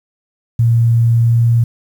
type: tone with pitch glide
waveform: sine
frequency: 116.3 to 117.11 Hz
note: A#2 to A#2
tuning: -4 to +8 cents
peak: -8 dBFS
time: 0.59-1.64 s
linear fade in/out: 5 ms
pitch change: +12 cents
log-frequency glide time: 1.19-1.42 s
effects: 7-bit